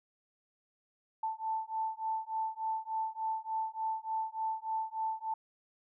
sine beating tone pair, 882 / 885.4 Hz, A5 / A5, +4 / +11 cents, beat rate 3.4 Hz, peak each -36 / -36 dBFS, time 1.23-5.34 s, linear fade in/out 5 ms, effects none

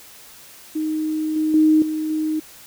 sine tone with level steps, 311.1 Hz, D#4, in tune, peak -20 / -17 / -11 / -21 / -19 dBFS, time 0.75-2.4 s, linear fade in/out 10 ms, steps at 1.36 / 1.54 / 1.82 / 2.1 s, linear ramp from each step 2 ms, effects white hiss -44 dBFS RMS until 2.66 s

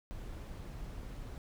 brown noise, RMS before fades -44 dBFS, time 0.11-1.38 s, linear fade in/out 0 ms, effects none

